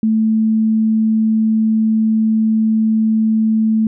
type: tone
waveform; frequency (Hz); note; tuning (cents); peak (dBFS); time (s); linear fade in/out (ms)
sine; 220; A3; 0; -11; 0.03-3.87; 2
effects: none